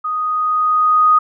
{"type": "tone with level ramp", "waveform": "sine", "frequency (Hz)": 1244.5, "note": "D#6", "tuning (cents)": 0, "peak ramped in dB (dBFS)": [-18, -7], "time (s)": [0.04, 1.19], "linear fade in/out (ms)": 10, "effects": []}